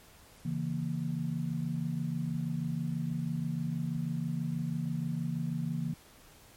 sine chord, A# diminished, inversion first, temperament equal, 138.59 / 164.81 / 233.1 Hz, C#3 / E3 / A#3, 0 / 0 / 0 cents, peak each -36 / -33 / -37 dBFS, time 0.45-5.94 s, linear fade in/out 5 ms, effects pink hiss -57 dBFS RMS until 6.56 s + MP3 64 kbps

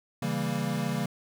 square chord, C# diminished seventh, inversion none, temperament equal with one note detuned, 138.59 / 164.81 / 197.48 / 233.1 Hz, C#3 / E3 / G3 / Bb3, 0 / 0 / +13 / 0 cents, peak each -34 dBFS, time 0.22-1.06 s, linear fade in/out 5 ms, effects none

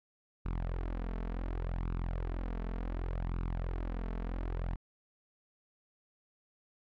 sawtooth tone with flanger, 43.07 Hz, F1, 23 cents flat, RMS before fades -36 dBFS, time 0.45-4.76 s, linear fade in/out 10 ms, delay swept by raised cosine 0.77 to 4.57 ms, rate 0.68 Hz, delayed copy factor +0.6, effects low-pass 2000 Hz 12 dB/octave

